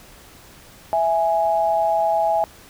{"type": "tone pair together", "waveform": "sine", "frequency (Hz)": [659.3, 830.7], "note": ["E5", "G#5"], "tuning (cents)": [0, 0], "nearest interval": "major third", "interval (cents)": 400, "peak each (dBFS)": -19, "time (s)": [0.93, 2.44], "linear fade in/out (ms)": 0, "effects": ["pink hiss -46 dBFS RMS until 2.69 s"]}